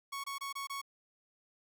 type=tone bursts; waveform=sawtooth; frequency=1108.7 Hz; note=C#6; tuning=in tune; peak=-34 dBFS; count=5; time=0.12-0.816 s; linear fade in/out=10 ms; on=120 ms; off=24 ms; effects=none